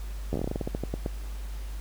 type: slowing click train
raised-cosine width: 2 ms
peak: -16 dBFS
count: 16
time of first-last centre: 0.33-1.062 s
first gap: 12 ms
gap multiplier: 1.18
effects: added 50 Hz sine -33 dBFS peak until 1.8 s + pink hiss -50 dBFS RMS until 1.8 s